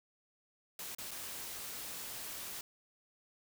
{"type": "noise with dropouts", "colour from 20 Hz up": "white", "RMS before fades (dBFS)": -44, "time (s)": [0.79, 2.61], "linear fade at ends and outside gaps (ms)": 2, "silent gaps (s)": [[0.949, 0.984], [1.109, 1.113]], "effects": []}